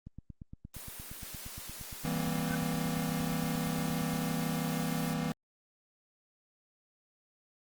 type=click train; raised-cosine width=5 ms; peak=-32 dBFS; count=36; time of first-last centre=0.07-4.135 s; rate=8.61 Hz
type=high-pass noise; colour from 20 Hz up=white; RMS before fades=-45 dBFS; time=0.74-5.13 s; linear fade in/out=2 ms; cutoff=180 Hz; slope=12 dB/octave
type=chord; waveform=square; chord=C dominant seventh; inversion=first; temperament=just; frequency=163.52 / 196.22 / 235.5 / 261.6 Hz; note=E3 / G3 / Bb3 / C4; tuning=-14 / +2 / +18 / 0 cents; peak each=-35 / -40 / -38 / -40 dBFS; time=2.05-5.32 s; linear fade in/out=0 ms
type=tone with exponential growth; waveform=sine; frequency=1524 Hz; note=G6; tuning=49 cents flat; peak=-33 dBFS; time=2.41-2.55 s; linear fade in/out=2 ms; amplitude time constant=30 ms
effects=Opus 24 kbps